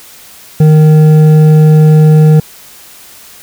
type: tone with hard clipping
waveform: sine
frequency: 154.6 Hz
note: D#3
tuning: 11 cents flat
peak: -3 dBFS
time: 0.6-2.4 s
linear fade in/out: 5 ms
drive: 7 dB
effects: white hiss -35 dBFS RMS until 3.42 s